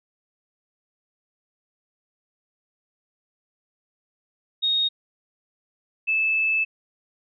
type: tone pair in turn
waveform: sine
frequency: 3730 / 2621 Hz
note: A#7 / E7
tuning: 0 / -11 cents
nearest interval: tritone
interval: 611 cents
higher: first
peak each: -19 dBFS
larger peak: neither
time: 4.62-4.89 / 6.07-6.65 s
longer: second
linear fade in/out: 20 ms
effects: none